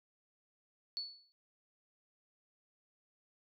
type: tone with exponential decay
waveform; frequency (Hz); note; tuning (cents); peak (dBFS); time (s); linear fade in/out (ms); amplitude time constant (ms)
sine; 4435; C#8; 0; -34; 0.97-1.32; 0; 74
effects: none